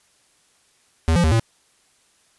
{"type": "tone with pitch steps", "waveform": "square", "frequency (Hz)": [81.2, 172.9, 79, 113.7], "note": ["E2", "F3", "D#2", "A#2"], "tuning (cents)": [-26, -17, 27, -43], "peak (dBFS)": -15, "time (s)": [1.08, 1.396], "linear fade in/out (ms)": 0, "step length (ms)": 79, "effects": ["white hiss -60 dBFS RMS until 2.38 s", "resampled to 24000 Hz"]}